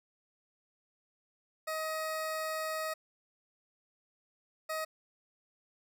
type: tone bursts at uneven times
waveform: 20% pulse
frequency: 631 Hz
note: D#5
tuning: 24 cents sharp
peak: -29 dBFS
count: 2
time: 1.67-2.94 / 4.69-4.85 s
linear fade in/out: 10 ms
effects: none